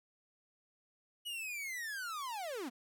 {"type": "linear sweep", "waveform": "45% pulse", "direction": "down", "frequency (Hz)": [2942, 215.8], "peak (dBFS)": -39, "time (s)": [1.25, 2.7], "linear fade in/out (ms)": 20, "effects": ["13-bit"]}